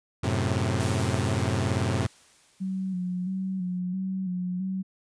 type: chord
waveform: sawtooth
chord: F# diminished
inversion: none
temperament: equal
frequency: 92.5 / 110 / 130.81 Hz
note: F#2 / A2 / C3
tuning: 0 / 0 / 0 cents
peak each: -24 / -24 / -25 dBFS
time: 0.23-2.07 s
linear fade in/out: 10 ms
type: noise with exponential decay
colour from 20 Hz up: white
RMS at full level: -37 dBFS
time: 0.8-3.79 s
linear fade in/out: 1 ms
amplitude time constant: 650 ms
type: tone with vibrato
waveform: sine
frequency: 185 Hz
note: F#3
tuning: in tune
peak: -27 dBFS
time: 2.6-4.83 s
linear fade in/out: 20 ms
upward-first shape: square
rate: 1.5 Hz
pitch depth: 41 cents each way
effects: resampled to 22050 Hz